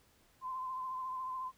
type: tone with vibrato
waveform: sine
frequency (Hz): 1032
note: C6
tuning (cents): -24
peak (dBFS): -37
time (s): 0.41-1.52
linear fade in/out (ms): 50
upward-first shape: triangle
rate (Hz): 14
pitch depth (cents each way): 41
effects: pink hiss -68 dBFS RMS until 1.57 s